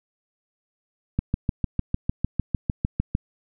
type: click train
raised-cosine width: 5 ms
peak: -9 dBFS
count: 14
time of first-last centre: 1.19-3.151 s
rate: 6.63 Hz
effects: none